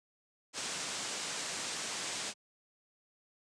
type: low-pass noise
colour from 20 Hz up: white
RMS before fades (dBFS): -39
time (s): 0.53-2.34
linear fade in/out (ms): 50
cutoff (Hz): 8500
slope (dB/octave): 48
effects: high-pass 150 Hz 12 dB/octave